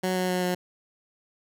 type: tone with pitch steps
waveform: 15% pulse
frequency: 185 / 183.4 / 181.82 / 180.25 Hz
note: F#3 / F#3 / F#3 / F#3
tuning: 0 / -15 / -30 / -45 cents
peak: -18 dBFS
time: 0.03-0.55 s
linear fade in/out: 10 ms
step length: 130 ms
effects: none